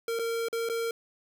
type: tone with dropouts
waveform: square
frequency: 460.3 Hz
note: A#4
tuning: 22 cents flat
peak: -29 dBFS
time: 0.08-0.91 s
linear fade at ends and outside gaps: 2 ms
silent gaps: 0.19-0.194 / 0.485-0.528 / 0.689-0.697 s
effects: none